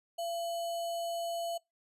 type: tone with sample-and-hold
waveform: sine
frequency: 680 Hz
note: F5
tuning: 46 cents flat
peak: -33 dBFS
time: 0.18-1.58 s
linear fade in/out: 10 ms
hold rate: 3675 Hz
effects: noise-tail reverb RT60 0.2 s tail -24 dB re dry + resampled to 32000 Hz